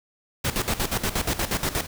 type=noise with tremolo; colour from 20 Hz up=pink; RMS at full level=-24 dBFS; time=0.44-1.87 s; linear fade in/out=10 ms; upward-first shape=square; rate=8.4 Hz; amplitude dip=75%; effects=none